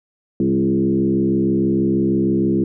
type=tone with frequency modulation; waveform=sine; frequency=268.2 Hz; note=C4; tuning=43 cents sharp; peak=-14 dBFS; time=0.4-2.64 s; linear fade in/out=2 ms; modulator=66.3 Hz; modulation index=1.7; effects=none